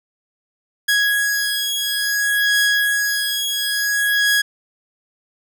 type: beating tone pair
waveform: sawtooth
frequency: 1661.2 / 1661.78 Hz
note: G#6 / G#6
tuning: 0 / +1 cents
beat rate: 0.58 Hz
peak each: -16 dBFS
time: 0.88-4.42 s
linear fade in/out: 10 ms
effects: none